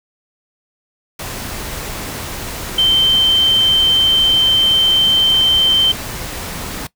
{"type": "tone in noise", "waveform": "sine", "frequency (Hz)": 3112, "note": "G7", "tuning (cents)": -13, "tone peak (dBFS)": -9, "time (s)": [2.78, 5.92], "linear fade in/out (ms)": 5, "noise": "pink", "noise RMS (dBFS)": -26, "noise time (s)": [1.19, 6.87], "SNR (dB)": 14, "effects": ["noise-tail reverb RT60 0.1 s tail -19 dB re dry"]}